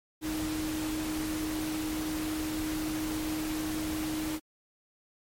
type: tone in noise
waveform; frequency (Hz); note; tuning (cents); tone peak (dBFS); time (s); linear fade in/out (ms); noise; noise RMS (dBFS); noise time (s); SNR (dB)
sine; 311.1; D#4; 0; -31; 0.21-4.4; 50; pink; -38; 0.21-4.4; +4
effects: MP3 64 kbps